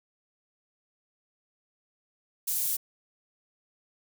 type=high-pass noise; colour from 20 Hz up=pink; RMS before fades=-29 dBFS; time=2.47-2.77 s; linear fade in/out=10 ms; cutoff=11000 Hz; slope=12 dB/octave; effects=none